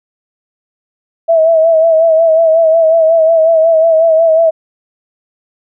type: tone with vibrato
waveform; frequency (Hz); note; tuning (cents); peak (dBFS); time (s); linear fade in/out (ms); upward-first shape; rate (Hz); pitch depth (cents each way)
sine; 650; E5; -24; -5; 1.28-4.51; 20; sine; 5.5; 47
effects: none